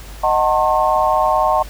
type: chord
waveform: sine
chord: D# diminished seventh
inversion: none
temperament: just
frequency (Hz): 622.3 / 746.7 / 896 / 1075.3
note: D#5 / F#5 / A5 / C6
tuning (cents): 0 / +16 / +31 / +47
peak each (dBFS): -18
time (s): 0.23-1.63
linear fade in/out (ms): 10
effects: added 50 Hz sine -33 dBFS peak until 1.69 s + pink hiss -39 dBFS RMS until 1.69 s